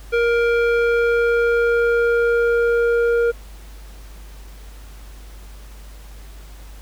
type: tone with low-pass filter sweep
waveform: square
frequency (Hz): 469.9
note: A#4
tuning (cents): +14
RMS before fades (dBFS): -17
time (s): 0.12-3.32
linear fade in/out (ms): 20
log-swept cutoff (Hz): 2200 to 1100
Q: 1.6
effects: added 50 Hz sine -36 dBFS peak until 6.81 s + pink hiss -47 dBFS RMS until 6.81 s